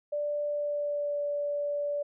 sine tone with pitch glide, 587.3 to 579.9 Hz, D5 to D5, 0 to -22 cents, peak -28 dBFS, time 0.12-2.03 s, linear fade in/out 10 ms, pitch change -22 cents, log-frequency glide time 0.45-1.21 s, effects none

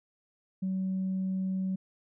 sine tone, 188.8 Hz, F#3, 35 cents sharp, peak -27 dBFS, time 0.62-1.76 s, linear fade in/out 10 ms, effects tanh soft clip ceiling -25 dBFS

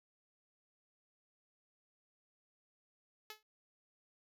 5% pulse tone with exponential decay, 429.7 Hz, A4, 41 cents flat, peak -32 dBFS, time 3.3-3.43 s, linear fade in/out 2 ms, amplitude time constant 27 ms, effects none

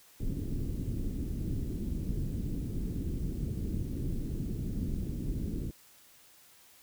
pink low-pass noise, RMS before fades -34 dBFS, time 0.2-5.71 s, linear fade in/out 0 ms, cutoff 310 Hz, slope 24 dB/octave, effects white hiss -59 dBFS RMS until 6.82 s

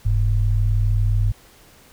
sine tone pair together, 43.73 / 103.83 Hz, F1 / G#2, +3 / 0 cents, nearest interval octave + minor third, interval 1497 cents, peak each -18 dBFS, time 0.05-1.32 s, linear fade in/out 10 ms, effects pink hiss -50 dBFS RMS until 1.92 s

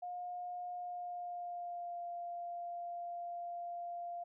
sine tone with pitch glide, 714 to 695.7 Hz, F5 to F5, +38 to -7 cents, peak -40 dBFS, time 0.02-4.24 s, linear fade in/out 10 ms, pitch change -45 cents, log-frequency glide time 0.73-2.03 s, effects none

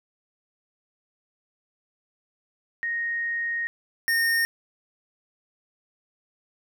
sine / square tone pair in turn, 1864.7 / 1838 Hz, A#6 / A#6, 0 / -25 cents, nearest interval unison, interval 25 cents, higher first, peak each -25 / -21 dBFS, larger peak second, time 2.83-3.67 / 4.08-4.45 s, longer first, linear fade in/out 0 ms, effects none

